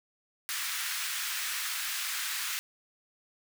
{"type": "high-pass noise", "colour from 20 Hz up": "pink", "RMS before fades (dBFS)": -34, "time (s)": [0.49, 2.59], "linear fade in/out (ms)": 0, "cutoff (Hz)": 1400, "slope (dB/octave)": 24, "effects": []}